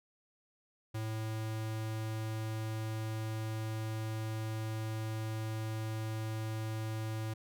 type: tone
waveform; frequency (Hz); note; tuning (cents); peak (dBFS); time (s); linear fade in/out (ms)
square; 110; A2; 0; -36; 0.94-7.34; 10
effects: none